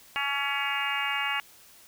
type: harmonic tone with a mistuned harmonic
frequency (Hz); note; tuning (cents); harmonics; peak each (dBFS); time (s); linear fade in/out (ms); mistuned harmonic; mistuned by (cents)
281.3; C#4; +26; 3 / 4 / 5 / 6 / 7 / 8 / 9 / 10; -35 / -35 / -36 / -35 / -36 / -33 / -37 / -33; 0.16-1.4; 0; 5; -32
effects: white hiss -54 dBFS RMS until 1.87 s